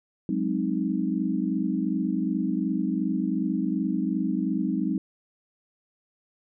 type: chord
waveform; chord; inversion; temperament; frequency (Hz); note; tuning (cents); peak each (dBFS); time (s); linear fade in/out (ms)
sine; Ab dominant seventh; third; equal; 185 / 207.7 / 261.6 / 311.1; Gb3 / Ab3 / C4 / Eb4; 0 / 0 / 0 / 0; -29; 0.29-4.98; 2
effects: none